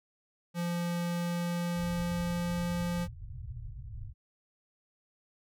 square tone with pitch glide, 172.9 to 174.1 Hz, F3 to F3, -17 to -5 cents, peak -31 dBFS, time 0.54-3.08 s, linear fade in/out 50 ms, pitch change +12 cents, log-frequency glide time 0.96-2.68 s
white low-pass noise, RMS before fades -42 dBFS, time 1.75-4.14 s, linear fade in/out 50 ms, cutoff 130 Hz, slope 96 dB/octave
effects none

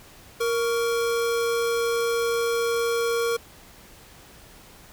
square tone pair together, 466.5 / 1124.4 Hz, A#4 / C#6, +1 / +24 cents, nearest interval octave + minor third, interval 1523 cents, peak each -23 / -33 dBFS, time 0.4-3.37 s, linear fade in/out 10 ms, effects pink hiss -49 dBFS RMS until 4.92 s

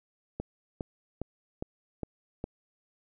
click train, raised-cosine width 2 ms, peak -20 dBFS, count 6, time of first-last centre 0.4-2.441 s, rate 2.45 Hz, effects none

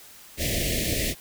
pink band-stop noise, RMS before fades -26 dBFS, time 0.37-1.15 s, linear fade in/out 50 ms, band 680 to 1800 Hz, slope 96 dB/octave, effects white hiss -48 dBFS RMS until 1.2 s

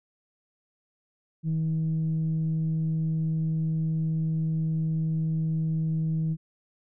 sine tone with frequency modulation, 159.4 Hz, D#3, 42 cents sharp, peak -23 dBFS, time 1.43-6.37 s, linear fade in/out 50 ms, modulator 162 Hz, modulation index 0.22, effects tanh soft clip ceiling -19 dBFS

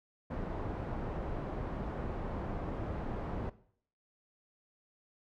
pink low-pass noise, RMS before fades -38 dBFS, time 0.3-3.5 s, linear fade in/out 10 ms, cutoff 910 Hz, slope 12 dB/octave, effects noise-tail reverb RT60 0.6 s tail -18 dB re dry

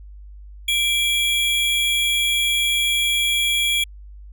square tone pair together, 2349 / 3322 Hz, D7 / G#7, 0 / 0 cents, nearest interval tritone, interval 600 cents, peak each -22 / -20 dBFS, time 0.68-3.84 s, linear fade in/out 5 ms, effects added 50 Hz sine -37 dBFS peak until 4.32 s

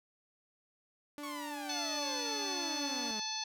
sawtooth tone with pitch glide, 292.3 to 285 Hz, D4 to C#4, -8 to +48 cents, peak -38 dBFS, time 1.18-3.11 s, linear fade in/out 0 ms, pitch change -44 cents, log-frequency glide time 1.82-2.59 s
sawtooth exponential sweep, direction down, 1134 to 208.5 Hz, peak -38 dBFS, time 1.23-3.2 s, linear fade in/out 5 ms
harmonic tone, 870 Hz, A5, 20 cents flat, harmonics 1 / 2 / 3 / 4 / 5 / 6 / 7, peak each -43 / -50 / -46 / -44 / -39 / -47 / -43 dBFS, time 1.69-3.44 s, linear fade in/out 5 ms
effects none

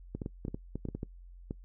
clicks, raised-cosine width 3 ms, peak -23 dBFS, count 12, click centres 0.15 / 0.218 / 0.261 / 0.451 / 0.482 / 0.545 / 0.756 / 0.853 / 0.887 / 0.95 / 1.031 / 1.509 s, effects noise-tail reverb RT60 0.1 s tail -22 dB re dry + added 44 Hz sine -48 dBFS peak until 1.64 s

